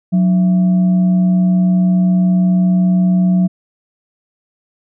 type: tone with frequency modulation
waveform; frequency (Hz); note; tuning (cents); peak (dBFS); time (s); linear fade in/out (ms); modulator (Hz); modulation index
sine; 182.7; F#3; -22; -9; 0.12-3.48; 20; 485; 0.21
effects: none